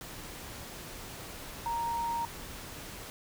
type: tone in noise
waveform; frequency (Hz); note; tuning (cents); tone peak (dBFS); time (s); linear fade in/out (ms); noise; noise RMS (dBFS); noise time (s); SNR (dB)
sine; 932.3; A#5; 0; -30; 1.66-2.25; 0; pink; -44; 0.01-3.1; +11
effects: none